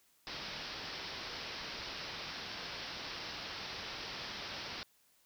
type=low-pass noise; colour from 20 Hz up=white; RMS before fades=-44 dBFS; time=0.27-4.83 s; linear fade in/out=0 ms; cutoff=5500 Hz; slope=96 dB/octave; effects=white hiss -70 dBFS RMS until 5.25 s